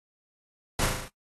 pink noise with echo, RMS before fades -27 dBFS, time 0.79-0.86 s, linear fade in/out 2 ms, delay 37 ms, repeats 6, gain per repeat -3 dB, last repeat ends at 1.082 s, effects noise-tail reverb RT60 0.1 s tail -17 dB re dry + AAC 32 kbps

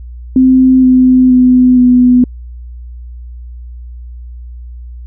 sine tone with pitch steps, 259 / 255.4 / 251.9 / 248.4 Hz, C4 / C4 / B3 / B3, -17 / -42 / +34 / +10 cents, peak -3 dBFS, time 0.36-2.24 s, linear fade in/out 2 ms, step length 470 ms, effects added 60 Hz sine -25 dBFS peak until 5.06 s

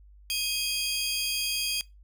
sawtooth tone cluster, 2508 / 3249 / 4757 Hz, D#7 / G#7 / D8, +13 / -39 / +21 cents, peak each -30 / -28 / -29 dBFS, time 0.3-1.81 s, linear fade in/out 0 ms, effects noise-tail reverb RT60 0.2 s tail -21 dB re dry + added 50 Hz sine -50 dBFS peak until 2.03 s

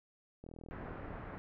click train, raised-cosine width 2 ms, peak -36 dBFS, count 30, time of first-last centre 0.44-1.156 s, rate 40.5 Hz
pink low-pass noise, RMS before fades -46 dBFS, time 0.71-1.38 s, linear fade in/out 0 ms, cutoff 1800 Hz, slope 24 dB/octave
effects none

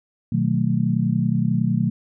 sine chord, B dominant seventh, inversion none, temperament just, 123.47 / 154.34 / 185.21 / 222.2 Hz, B2 / D#3 / F#3 / A3, 0 / -14 / +2 / +17 cents, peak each -23 dBFS, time 0.32-1.9 s, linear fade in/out 5 ms, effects none

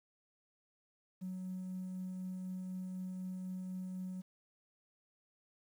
triangle tone with tremolo, 185 Hz, F#3, in tune, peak -35 dBFS, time 1.21-4.22 s, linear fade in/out 20 ms, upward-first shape triangle, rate 4 Hz, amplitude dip 30%, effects tanh soft clip ceiling -36 dBFS + 11-bit

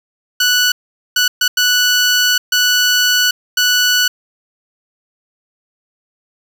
15% pulse tone bursts at uneven times, 1480 Hz, F#6, in tune, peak -4 dBFS, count 6, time 0.4-0.72 / 1.16-1.28 / 1.41-1.48 / 1.57-2.38 / 2.52-3.31 / 3.57-4.08 s, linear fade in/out 5 ms, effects none

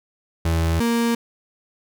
35% pulse tone pair in turn, 82.2 / 233.4 Hz, E2 / A#3, -4 / +2 cents, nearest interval octave + tritone, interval 1806 cents, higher second, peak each -16 dBFS, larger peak neither, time 0.45-0.8 / 0.8-1.15 s, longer neither, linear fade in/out 5 ms, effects none

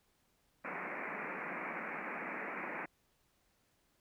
white band-pass noise, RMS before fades -42 dBFS, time 0.64-2.86 s, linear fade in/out 10 ms, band 160 to 2400 Hz, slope 96 dB/octave, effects pink hiss -75 dBFS RMS until 4 s

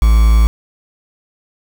triangle tone with quantisation, 55.3 Hz, A1, 9 cents sharp, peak -4 dBFS, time 0.02-0.47 s, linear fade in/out 0 ms, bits 4, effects none

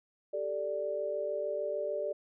sine chord, G suspended second, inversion none, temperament equal with one note detuned, 393.4 / 440 / 587.3 Hz, G4 / A4 / D5, +6 / 0 / 0 cents, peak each -39 / -38 / -33 dBFS, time 0.33-2.13 s, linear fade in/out 10 ms, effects none

